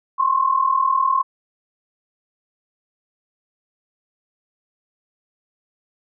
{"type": "tone pair together", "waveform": "sine", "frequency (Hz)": [1046.5, 1086.4], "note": ["C6", "C#6"], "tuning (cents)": [0, -35], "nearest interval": "minor second", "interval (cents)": 65, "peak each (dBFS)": -18, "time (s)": [0.18, 1.23], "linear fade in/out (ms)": 20, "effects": []}